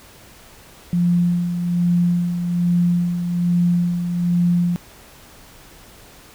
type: tone with tremolo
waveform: sine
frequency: 174.61 Hz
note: F3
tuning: in tune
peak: -13 dBFS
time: 0.93-4.76 s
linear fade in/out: 0 ms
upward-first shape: sine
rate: 1.2 Hz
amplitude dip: 55%
effects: pink hiss -45 dBFS RMS until 6.34 s